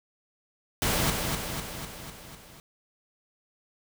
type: noise with echo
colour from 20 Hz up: pink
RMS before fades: -26 dBFS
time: 0.82-1.1 s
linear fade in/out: 0 ms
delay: 250 ms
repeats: 6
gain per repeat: -4 dB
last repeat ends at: 2.6 s
effects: none